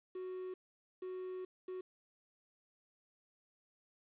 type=tone bursts at uneven times; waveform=triangle; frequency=370 Hz; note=F#4; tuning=in tune; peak=-39 dBFS; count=3; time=0.15-0.54 / 1.02-1.45 / 1.68-1.81 s; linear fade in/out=5 ms; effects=resampled to 8000 Hz + 11-bit